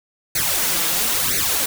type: noise with flanger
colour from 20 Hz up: white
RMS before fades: -20 dBFS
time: 0.35-1.66 s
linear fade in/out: 5 ms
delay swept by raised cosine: 0.47 to 6.07 ms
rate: 1 Hz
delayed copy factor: +0.85
effects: none